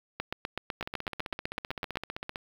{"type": "two click trains", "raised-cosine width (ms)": 0.3, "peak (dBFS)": [-15, -19], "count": [15, 25], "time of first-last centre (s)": [[0.2, 1.957], [0.81, 2.358]], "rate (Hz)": [7.97, 15.5], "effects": ["low-pass 5000 Hz 12 dB/octave", "7-bit"]}